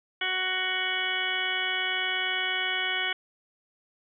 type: harmonic tone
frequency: 371.6 Hz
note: F#4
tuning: 7 cents sharp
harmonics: 1 / 2 / 3 / 4 / 5 / 6 / 8 / 9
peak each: -41 / -38 / -41 / -33 / -34 / -31 / -32 / -35 dBFS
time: 0.21-3.13 s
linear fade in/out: 5 ms
effects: none